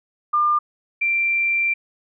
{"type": "tone pair in turn", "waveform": "sine", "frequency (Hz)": [1200, 2359], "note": ["D6", "D7"], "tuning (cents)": [37, 7], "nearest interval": "octave", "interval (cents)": 1170, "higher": "second", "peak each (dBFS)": [-15, -17], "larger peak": "first", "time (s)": [[0.33, 0.59], [1.01, 1.74]], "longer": "second", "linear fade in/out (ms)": 10, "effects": []}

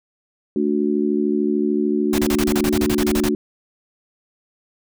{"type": "chord", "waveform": "sine", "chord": "D major", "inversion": "second", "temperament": "just", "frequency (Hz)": [220.2, 293.7, 367.1], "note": ["A3", "D4", "F#4"], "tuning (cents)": [2, 0, -14], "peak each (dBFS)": -21, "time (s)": [0.56, 3.35], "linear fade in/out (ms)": 2}
{"type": "noise bursts", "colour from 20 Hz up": "pink", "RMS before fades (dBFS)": -24, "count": 14, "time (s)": [2.13, 3.288], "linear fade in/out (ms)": 2, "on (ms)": 53, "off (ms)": 32}
{"effects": []}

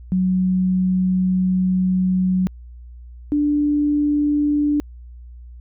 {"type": "tone pair in turn", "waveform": "sine", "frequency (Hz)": [185, 293.7], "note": ["F#3", "D4"], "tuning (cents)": [0, 0], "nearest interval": "minor sixth", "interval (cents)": 800, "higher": "second", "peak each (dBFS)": -15, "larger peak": "neither", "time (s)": [[0.12, 2.47], [3.32, 4.8]], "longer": "first", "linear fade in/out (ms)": 0, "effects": ["added 60 Hz sine -36 dBFS peak until 5.6 s"]}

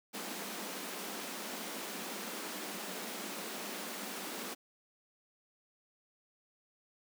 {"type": "high-pass noise", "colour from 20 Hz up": "pink", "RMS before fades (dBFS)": -42, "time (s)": [0.13, 4.55], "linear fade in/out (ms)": 20, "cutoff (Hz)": 180, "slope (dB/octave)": 96, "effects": []}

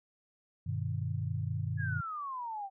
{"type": "chord", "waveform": "sine", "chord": "G augmented", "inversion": "none", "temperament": "just", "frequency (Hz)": [98, 122.5, 153.12], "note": ["G2", "B2", "D#3"], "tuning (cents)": [0, -14, -27], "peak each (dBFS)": [-35, -36, -37], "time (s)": [0.66, 2.01], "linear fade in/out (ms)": 10}
{"type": "exponential sweep", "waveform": "sine", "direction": "down", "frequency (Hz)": [1700, 763], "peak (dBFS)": -36, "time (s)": [1.77, 2.7], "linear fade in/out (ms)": 50}
{"effects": []}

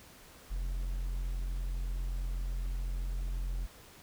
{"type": "tone", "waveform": "triangle", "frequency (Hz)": 44, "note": "F1", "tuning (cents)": 14, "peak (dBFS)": -30, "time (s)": [0.5, 3.67], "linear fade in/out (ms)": 20, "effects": ["pink hiss -55 dBFS RMS until 4.02 s"]}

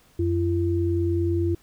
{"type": "tone pair together", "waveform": "sine", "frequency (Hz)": [89.9, 339.9], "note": ["F#2", "F4"], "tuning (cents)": [-49, -47], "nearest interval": "octave + major seventh", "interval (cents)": 2302, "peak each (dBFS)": -23, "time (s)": [0.19, 1.55], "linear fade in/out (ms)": 5, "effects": ["pink hiss -58 dBFS RMS until 1.62 s"]}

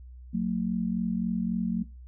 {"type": "tone pair together", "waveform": "sine", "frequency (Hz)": [182.39, 226.1], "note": ["F#3", "A3"], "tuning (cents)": [-25, 47], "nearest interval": "major third", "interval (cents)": 372, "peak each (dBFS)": -28, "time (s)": [0.33, 1.84], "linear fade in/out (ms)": 20, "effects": ["noise-tail reverb RT60 0.3 s tail -24 dB re dry", "added 62 Hz sine -43 dBFS peak until 2.07 s"]}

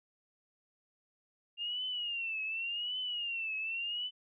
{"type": "tone with vibrato", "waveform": "sine", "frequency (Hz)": 2794, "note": "F7", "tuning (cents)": 0, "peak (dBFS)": -34, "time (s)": [1.57, 4.11], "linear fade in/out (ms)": 50, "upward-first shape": "triangle", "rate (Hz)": 0.88, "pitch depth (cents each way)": 150, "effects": []}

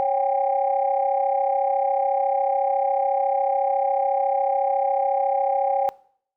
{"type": "tone cluster", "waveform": "sine", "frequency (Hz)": [551, 771, 805], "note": ["C#5", "G5", "G5"], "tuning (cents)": [-11, -29, 46], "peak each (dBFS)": -23, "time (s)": [0, 5.89], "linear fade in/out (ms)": 0, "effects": ["noise-tail reverb RT60 0.6 s tail -21 dB re dry", "tanh soft clip ceiling -10 dBFS"]}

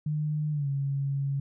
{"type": "tone with pitch glide", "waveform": "sine", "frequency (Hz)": [151.4, 138.83], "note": ["D#3", "C#3"], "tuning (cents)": [-47, 3], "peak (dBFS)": -26, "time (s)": [0.06, 1.4], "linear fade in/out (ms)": 5, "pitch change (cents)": -150, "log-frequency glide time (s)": [0.52, 0.68], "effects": []}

